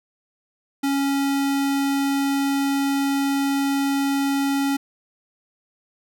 square tone, 277.2 Hz, C#4, in tune, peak -20 dBFS, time 0.83-4.77 s, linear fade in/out 10 ms, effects none

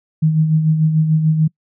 sine tone with tremolo, 157.1 Hz, D#3, 17 cents sharp, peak -9 dBFS, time 0.22-1.48 s, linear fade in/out 10 ms, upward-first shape sine, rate 6.8 Hz, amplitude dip 50%, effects noise-tail reverb RT60 0.1 s tail -26 dB re dry

